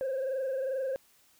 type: tone with frequency modulation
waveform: sine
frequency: 530 Hz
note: C5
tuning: 22 cents sharp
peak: -27 dBFS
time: 0.01-0.96 s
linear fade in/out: 0 ms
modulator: 22.5 Hz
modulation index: 0.84
effects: tanh soft clip ceiling -28 dBFS + white hiss -64 dBFS RMS until 1.39 s